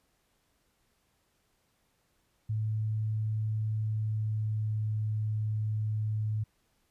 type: tone with pitch glide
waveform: sine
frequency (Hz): 108.6 to 107.66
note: A2 to A2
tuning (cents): -22 to -37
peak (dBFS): -28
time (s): 2.49-6.44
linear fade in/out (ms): 10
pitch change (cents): -15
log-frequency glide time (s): 3.74-4.91
effects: pink hiss -73 dBFS RMS until 6.9 s + resampled to 32000 Hz